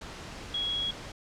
sine tone in noise, 3322 Hz, G#7, in tune, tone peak -28 dBFS, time 0.54-0.91 s, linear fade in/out 5 ms, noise pink, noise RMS -42 dBFS, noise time 0.01-1.12 s, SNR +11 dB, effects low-pass 6000 Hz 12 dB/octave

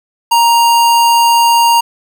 square tone, 935 Hz, A#5, 5 cents sharp, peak -7 dBFS, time 0.31-1.81 s, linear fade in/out 10 ms, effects 7-bit

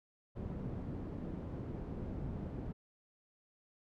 white low-pass noise, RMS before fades -42 dBFS, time 0.35-2.73 s, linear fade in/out 20 ms, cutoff 240 Hz, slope 12 dB/octave, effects none

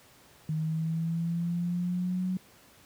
sine linear sweep, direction up, 155.56 to 185.8 Hz, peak -27 dBFS, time 0.49-2.37 s, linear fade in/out 2 ms, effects pink hiss -57 dBFS RMS until 2.85 s + high-pass 80 Hz 12 dB/octave

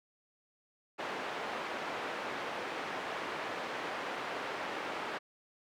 pink band-pass noise, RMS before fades -39 dBFS, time 0.98-5.19 s, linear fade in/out 20 ms, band 430 to 2300 Hz, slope 12 dB/octave, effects none

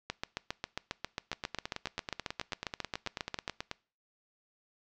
two click trains, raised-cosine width 0.2 ms, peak -16 / -18 dBFS, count 26 / 23, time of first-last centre 0.1-3.478 / 1.33-3.714 s, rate 7.4 / 9.23 Hz, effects noise-tail reverb RT60 0.4 s tail -23 dB re dry + low-pass 6000 Hz 12 dB/octave

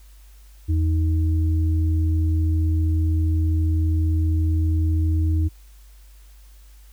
sine tone pair together, 82.41 / 311.6 Hz, E2 / D#4, 0 / +3 cents, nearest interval octave + major seventh, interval 2303 cents, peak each -17 / -29 dBFS, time 0.68-5.49 s, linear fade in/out 20 ms, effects added 50 Hz sine -44 dBFS peak until 6.92 s + white hiss -57 dBFS RMS until 6.92 s

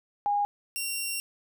sine / 10% pulse tone pair in turn, 818 / 2751 Hz, G#5 / F7, -26 / -27 cents, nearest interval octave + major sixth, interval 2099 cents, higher second, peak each -23 / -21 dBFS, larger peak second, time 0.26-0.45 / 0.76-1.2 s, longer second, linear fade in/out 0 ms, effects none

